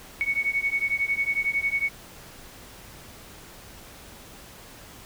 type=beating tone pair; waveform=sine; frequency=2217 / 2228 Hz; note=C#7 / C#7; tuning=0 / +8 cents; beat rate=11 Hz; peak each=-26 dBFS; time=0.21-1.89 s; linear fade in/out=0 ms; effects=pink hiss -46 dBFS RMS until 5.05 s